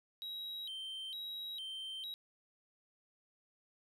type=tone with vibrato; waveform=triangle; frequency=3465 Hz; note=A7; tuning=27 cents flat; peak=-40 dBFS; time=0.22-2.14 s; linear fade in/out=0 ms; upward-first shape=square; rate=1.1 Hz; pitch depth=180 cents each way; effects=none